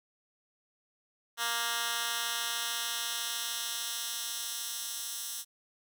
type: tone with high-pass filter sweep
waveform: 10% pulse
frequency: 233.6 Hz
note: A#3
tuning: 4 cents sharp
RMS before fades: -35 dBFS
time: 1.37-5.45 s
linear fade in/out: 50 ms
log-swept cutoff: 1600 to 6200 Hz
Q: 0.75
effects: none